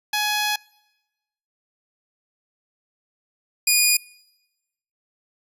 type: tone pair in turn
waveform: 10% pulse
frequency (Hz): 840 / 2453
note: G#5 / D#7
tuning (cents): +19 / -25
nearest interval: octave + perfect fifth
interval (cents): 1856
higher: second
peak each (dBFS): -12 / -6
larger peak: second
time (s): 0.13-0.56 / 3.67-3.97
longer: first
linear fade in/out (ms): 5
effects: noise-tail reverb RT60 1.0 s tail -25 dB re dry + resampled to 32000 Hz